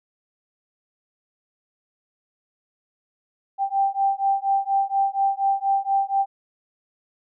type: beating tone pair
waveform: sine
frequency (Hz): 784 / 788.2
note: G5 / G5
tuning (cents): 0 / +9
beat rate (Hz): 4.2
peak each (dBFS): -22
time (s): 3.58-6.26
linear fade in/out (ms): 50
effects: none